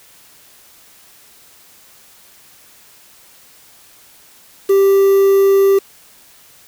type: tone with quantisation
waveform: triangle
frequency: 392 Hz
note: G4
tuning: in tune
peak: -6 dBFS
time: 4.69-5.79 s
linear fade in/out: 10 ms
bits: 5
effects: white hiss -46 dBFS RMS until 6.67 s